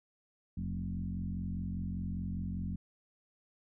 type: tone with frequency modulation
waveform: sine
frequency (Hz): 133.2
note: C3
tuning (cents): +31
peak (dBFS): -34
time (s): 0.57-2.76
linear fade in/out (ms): 5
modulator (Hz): 45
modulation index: 2.1
effects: none